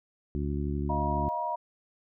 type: harmonic tone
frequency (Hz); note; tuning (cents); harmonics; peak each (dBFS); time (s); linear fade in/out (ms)
72; D2; -34; 1 / 2 / 3 / 4 / 5; -31 / -34 / -36 / -37 / -38; 0.35-1.29; 0
type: chord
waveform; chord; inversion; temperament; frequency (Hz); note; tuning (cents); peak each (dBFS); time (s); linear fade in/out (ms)
sine; Eb suspended second; none; equal with one note detuned; 622.3 / 698.5 / 956.3; Eb5 / F5 / Bb5; 0 / 0 / +44; -36 / -36 / -30; 0.89-1.56; 10
effects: none